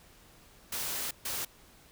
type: noise bursts at uneven times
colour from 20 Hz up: white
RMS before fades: -35 dBFS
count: 2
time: 0.72-1.11 / 1.25-1.45 s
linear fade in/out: 5 ms
effects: pink hiss -58 dBFS RMS until 1.91 s